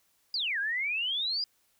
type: exponential two-way sweep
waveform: sine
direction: down then up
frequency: 4978 to 1571 to 4978 Hz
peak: -28 dBFS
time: 0.34-1.44 s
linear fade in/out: 2 ms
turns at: 0.59 s
effects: white hiss -70 dBFS RMS until 1.79 s